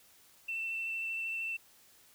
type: tone with vibrato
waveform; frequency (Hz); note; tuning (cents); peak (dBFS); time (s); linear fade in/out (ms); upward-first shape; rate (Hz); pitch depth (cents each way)
sine; 2680; E7; +28; -33; 0.48-1.57; 10; square; 13; 10
effects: tanh soft clip ceiling -29 dBFS + white hiss -62 dBFS RMS until 2.14 s